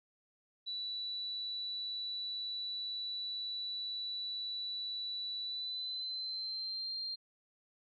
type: tone with pitch glide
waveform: sine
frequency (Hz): 3951 to 4186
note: B7 to C8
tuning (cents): 0 to 0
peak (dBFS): -37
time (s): 0.66-7.16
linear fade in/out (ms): 20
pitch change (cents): +100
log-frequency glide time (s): 5.42-6.93
effects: none